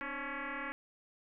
sine tone with frequency modulation, 297.5 Hz, D4, 22 cents sharp, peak -37 dBFS, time 0.01-0.72 s, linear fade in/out 0 ms, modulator 279 Hz, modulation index 7.4, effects none

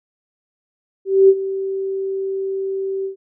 sine tone with ADSR envelope, 386.9 Hz, G4, 23 cents flat, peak -5 dBFS, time 1.05-3.16 s, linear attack 240 ms, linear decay 51 ms, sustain -15 dB, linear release 110 ms, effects none

